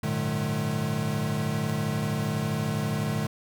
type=tone cluster; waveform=square; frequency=102.5 / 114.9 / 150.3 / 184.5 / 214.5 Hz; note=G#2 / A#2 / D3 / F#3 / A3; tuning=-22 / -25 / +40 / -5 / -44 cents; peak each=-37 / -34 / -30 / -39 / -32 dBFS; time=0.03-3.27 s; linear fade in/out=5 ms; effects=none